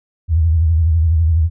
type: tone with vibrato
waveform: sine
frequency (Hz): 81.2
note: E2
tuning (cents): -26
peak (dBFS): -10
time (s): 0.28-1.5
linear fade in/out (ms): 50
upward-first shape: sine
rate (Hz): 12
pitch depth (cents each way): 100
effects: none